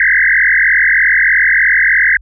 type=tone with frequency modulation; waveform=sine; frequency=1828 Hz; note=A#6; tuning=34 cents flat; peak=-7 dBFS; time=0-2.17 s; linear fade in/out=2 ms; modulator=43.2 Hz; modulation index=6; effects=added 50 Hz sine -36 dBFS peak until 2.21 s